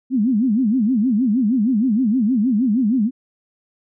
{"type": "tone with vibrato", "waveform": "sine", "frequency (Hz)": 233.1, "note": "A#3", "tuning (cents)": 0, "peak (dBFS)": -14, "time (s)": [0.1, 3.11], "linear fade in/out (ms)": 50, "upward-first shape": "sine", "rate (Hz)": 6.4, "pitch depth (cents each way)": 250, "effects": []}